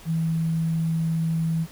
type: tone with sample-and-hold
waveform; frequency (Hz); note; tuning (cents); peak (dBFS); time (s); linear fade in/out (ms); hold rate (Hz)
sine; 162.9; E3; -20; -21; 0.05-1.67; 50; 11025
effects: pink hiss -47 dBFS RMS until 1.71 s